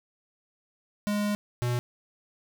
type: tone pair in turn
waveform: square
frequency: 206.9 / 121.89 Hz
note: G#3 / B2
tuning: -6 / -22 cents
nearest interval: major sixth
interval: 916 cents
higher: first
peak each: -26 dBFS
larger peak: neither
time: 1.07-1.35 / 1.62-1.79 s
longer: first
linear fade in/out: 0 ms
effects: none